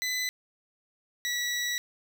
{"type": "tone pair in turn", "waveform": "20% pulse", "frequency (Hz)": [2006, 1944.4], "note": ["B6", "B6"], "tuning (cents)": [26, -28], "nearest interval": "minor second", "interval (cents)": 54, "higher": "first", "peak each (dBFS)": -23, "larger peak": "neither", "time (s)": [[0.02, 0.29], [1.25, 1.78]], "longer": "second", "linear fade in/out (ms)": 0, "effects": []}